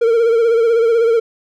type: tone with vibrato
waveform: triangle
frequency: 460.5 Hz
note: A#4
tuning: 21 cents flat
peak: -8 dBFS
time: 0.01-1.2 s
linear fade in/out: 10 ms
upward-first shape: sine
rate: 16 Hz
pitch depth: 52 cents each way
effects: none